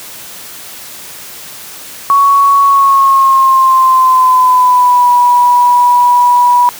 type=tone with pitch glide; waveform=sine; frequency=1115 to 976.3 Hz; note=C#6 to B5; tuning=+10 to -20 cents; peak=-4 dBFS; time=2.1-6.69 s; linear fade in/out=0 ms; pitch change=-230 cents; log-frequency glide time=2.62-5.11 s; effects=white hiss -29 dBFS RMS until 6.79 s + high-pass 80 Hz 12 dB/octave